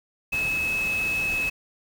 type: tone in noise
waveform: sine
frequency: 2583 Hz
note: E7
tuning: 36 cents flat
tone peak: -23 dBFS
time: 0.32-1.5 s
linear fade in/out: 10 ms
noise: pink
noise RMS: -36 dBFS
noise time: 0.32-1.5 s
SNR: +10 dB
effects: none